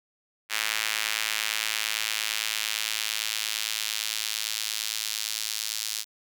square tone with high-pass filter sweep, 54.4 Hz, A1, 19 cents flat, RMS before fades -30 dBFS, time 0.49-6.05 s, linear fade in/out 50 ms, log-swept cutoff 2100 to 4500 Hz, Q 1.2, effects none

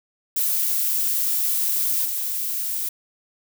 violet noise with level steps, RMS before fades -22 / -26 dBFS, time 0.36-2.89 s, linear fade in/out 5 ms, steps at 2.05 s, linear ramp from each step 5 ms, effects none

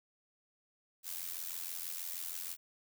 blue noise with amplitude modulation, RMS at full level -38 dBFS, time 1.03-2.57 s, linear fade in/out 50 ms, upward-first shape sine, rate 86.3 Hz, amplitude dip 80%, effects none

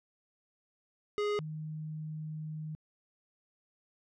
square / sine tone pair in turn, 415.3 / 155.13 Hz, G#4 / D#3, 0 / -5 cents, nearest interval octave + perfect fourth, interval 1705 cents, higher first, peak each -30 / -37 dBFS, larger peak first, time 1.18-1.39 / 1.39-2.75 s, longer second, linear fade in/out 0 ms, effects low-pass 4000 Hz 12 dB/octave

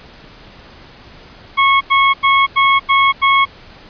25% pulse tone bursts, 1097 Hz, C#6, 18 cents flat, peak -5 dBFS, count 6, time 1.57-3.455 s, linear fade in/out 20 ms, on 240 ms, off 89 ms, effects pink hiss -40 dBFS RMS until 3.89 s + resampled to 11025 Hz

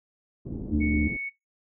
white low-pass noise, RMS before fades -35 dBFS, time 0.45-1.17 s, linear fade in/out 10 ms, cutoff 330 Hz, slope 24 dB/octave
harmonic tone, 74.9 Hz, D2, 35 cents sharp, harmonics 1 / 3 / 4, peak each -26 / -26 / -26 dBFS, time 0.71-1.09 s, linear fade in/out 20 ms
sine tone, 2217 Hz, C#7, in tune, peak -30 dBFS, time 0.8-1.3 s, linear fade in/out 20 ms
effects noise-tail reverb RT60 0.2 s tail -22 dB re dry

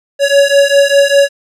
square beating tone pair, 559 / 564 Hz, C#5 / C#5, +14 / +30 cents, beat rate 5 Hz, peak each -10 dBFS, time 0.19-1.29 s, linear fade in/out 50 ms, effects low-pass 9000 Hz 12 dB/octave

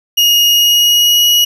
35% pulse tone with pitch glide, 2869 to 2907 Hz, F7 to F#7, +46 to -31 cents, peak -5 dBFS, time 0.17-1.45 s, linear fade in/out 10 ms, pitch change +23 cents, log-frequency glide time 0.48-1.25 s, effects none

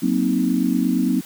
sine chord, C half-diminished seventh, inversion second, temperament equal, 185 / 233.1 / 261.6 / 311.1 Hz, Gb3 / Bb3 / C4 / Eb4, 0 / 0 / 0 / 0 cents, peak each -23 / -22 / -20 / -24 dBFS, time 0.02-1.21 s, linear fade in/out 10 ms, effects white hiss -41 dBFS RMS until 1.25 s + high-pass 60 Hz 12 dB/octave

